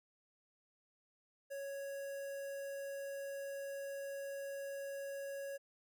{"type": "tone with notch filter", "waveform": "square", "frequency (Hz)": 554.4, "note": "C#5", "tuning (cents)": 0, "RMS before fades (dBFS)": -44, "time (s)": [1.5, 5.58], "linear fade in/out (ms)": 20, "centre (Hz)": 3700, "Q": 0.93, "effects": []}